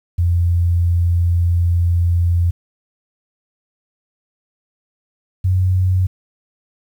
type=tone pair in turn; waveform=sine; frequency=86.4 / 92.46 Hz; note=F2 / F#2; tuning=-18 / -1 cents; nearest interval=minor second; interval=117 cents; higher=second; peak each=-12 dBFS; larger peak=neither; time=0.18-2.51 / 5.44-6.07 s; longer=first; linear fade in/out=10 ms; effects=8-bit